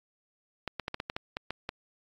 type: clicks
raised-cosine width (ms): 0.3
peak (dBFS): -17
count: 10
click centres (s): 0.677 / 0.797 / 0.881 / 0.944 / 1.001 / 1.099 / 1.165 / 1.369 / 1.506 / 1.691
effects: AAC 64 kbps